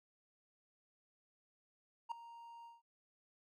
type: tone with ADSR envelope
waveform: triangle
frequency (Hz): 932.3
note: A#5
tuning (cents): 0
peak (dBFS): -33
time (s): 2.09-2.82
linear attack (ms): 26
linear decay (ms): 3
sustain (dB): -17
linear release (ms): 170
effects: none